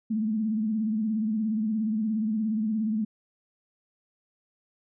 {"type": "tone with vibrato", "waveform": "sine", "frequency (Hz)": 217.4, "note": "A3", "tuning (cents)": -21, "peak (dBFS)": -24, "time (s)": [0.1, 3.05], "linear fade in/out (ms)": 10, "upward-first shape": "sine", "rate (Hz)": 17, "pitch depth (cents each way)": 74, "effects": []}